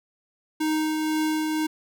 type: tone with tremolo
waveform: square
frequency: 311.1 Hz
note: D#4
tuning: in tune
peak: -22 dBFS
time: 0.6-1.67 s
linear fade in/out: 10 ms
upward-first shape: triangle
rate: 2 Hz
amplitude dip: 30%
effects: none